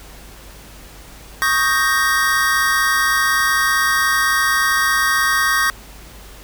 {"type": "chord", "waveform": "square", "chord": "Eb dominant seventh", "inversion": "third", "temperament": "equal", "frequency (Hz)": [1108.7, 1244.5, 1568, 1864.7], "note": ["Db6", "Eb6", "G6", "Bb6"], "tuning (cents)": [0, 0, 0, 0], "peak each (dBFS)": [-22, -23, -20, -19], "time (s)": [1.42, 5.7], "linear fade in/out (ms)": 0, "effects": ["added 50 Hz sine -40 dBFS peak until 6.43 s", "pink hiss -41 dBFS RMS until 6.43 s"]}